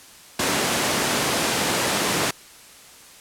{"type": "high-pass noise", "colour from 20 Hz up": "pink", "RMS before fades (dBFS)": -22, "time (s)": [0.39, 2.31], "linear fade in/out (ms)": 5, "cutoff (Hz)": 200, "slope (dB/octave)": 12, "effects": ["white hiss -46 dBFS RMS until 3.2 s", "low-pass 11000 Hz 12 dB/octave"]}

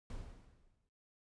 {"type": "noise with exponential decay", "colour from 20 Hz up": "brown", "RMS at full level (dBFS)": -42, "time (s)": [0.1, 0.89], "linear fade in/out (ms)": 2, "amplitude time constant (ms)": 170, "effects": ["noise-tail reverb RT60 0.6 s tail -21 dB re dry", "resampled to 22050 Hz"]}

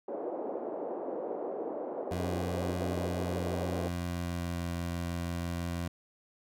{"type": "band-pass noise", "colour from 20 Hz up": "white", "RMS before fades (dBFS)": -37, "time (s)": [0.08, 3.88], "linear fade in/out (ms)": 2, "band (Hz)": [310, 620], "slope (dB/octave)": 24}
{"type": "tone with pitch glide", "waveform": "20% pulse", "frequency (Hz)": [88.9, 86.07], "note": ["F2", "F2"], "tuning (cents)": [31, -25], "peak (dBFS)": -28, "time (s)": [2.11, 5.88], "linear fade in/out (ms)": 5, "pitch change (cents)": -56, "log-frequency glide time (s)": [3.24, 4.67]}
{"effects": []}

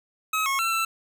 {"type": "tone with pitch steps", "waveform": "25% pulse", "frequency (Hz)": [1278, 1092, 1346, 1334], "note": ["D#6", "C#6", "E6", "E6"], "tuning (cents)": [46, -26, 36, 20], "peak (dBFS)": -19, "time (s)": [0.33, 0.85], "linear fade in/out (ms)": 5, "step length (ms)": 130, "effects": []}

